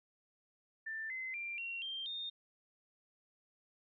sine tone with pitch steps, 1778 / 2054 / 2373 / 2742 / 3168 / 3660 Hz, A6 / C7 / D7 / F7 / G7 / A#7, +18 / -33 / +17 / -32 / +18 / -32 cents, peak -39 dBFS, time 0.86-2.3 s, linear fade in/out 10 ms, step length 240 ms, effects none

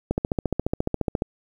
click train, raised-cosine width 2 ms, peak -9 dBFS, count 17, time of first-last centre 0.11-1.221 s, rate 14.4 Hz, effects 8-bit

